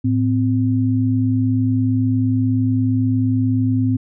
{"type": "tone pair together", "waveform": "sine", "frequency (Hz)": [109.01, 258], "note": ["A2", "C4"], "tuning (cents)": [-16, -24], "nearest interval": "octave + minor third", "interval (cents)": 1492, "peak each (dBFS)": -17, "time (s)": [0.04, 3.97], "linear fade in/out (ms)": 10, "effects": []}